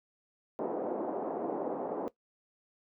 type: band-pass noise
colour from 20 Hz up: pink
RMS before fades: -35 dBFS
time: 0.59-2.08 s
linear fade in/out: 0 ms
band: 280 to 790 Hz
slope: 24 dB/octave
effects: noise-tail reverb RT60 0.1 s tail -17 dB re dry